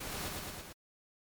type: noise with echo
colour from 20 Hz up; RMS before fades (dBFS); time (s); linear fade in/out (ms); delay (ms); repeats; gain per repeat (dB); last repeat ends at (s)
pink; -41; 0-0.29; 10; 110; 4; -2; 0.73
effects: MP3 96 kbps